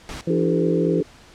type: noise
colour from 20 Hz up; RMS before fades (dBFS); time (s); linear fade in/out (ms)
pink; -33; 0.09-0.21; 0
type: harmonic tone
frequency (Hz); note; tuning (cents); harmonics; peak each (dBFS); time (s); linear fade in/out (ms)
168.6; E3; +39; 1 / 2 / 3; -22 / -25 / -27; 0.27-1.01; 5
type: chord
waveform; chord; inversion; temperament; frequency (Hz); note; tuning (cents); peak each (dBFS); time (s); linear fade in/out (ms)
sine; D suspended fourth; none; equal; 293.7 / 392 / 440; D4 / G4 / A4; 0 / 0 / 0; -24; 0.29-1.03; 10
effects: pink hiss -48 dBFS RMS until 1.34 s + low-pass 7000 Hz 12 dB/octave